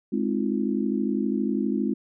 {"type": "chord", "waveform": "sine", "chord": "F minor seventh", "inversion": "first", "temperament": "just", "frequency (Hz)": [209.5, 261.9, 314.3, 349.2], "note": ["Ab3", "C4", "Eb4", "F4"], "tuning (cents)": [15, 2, 18, 0], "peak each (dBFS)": [-26, -27, -31, -30], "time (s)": [0.12, 1.94], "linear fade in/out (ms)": 10, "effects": []}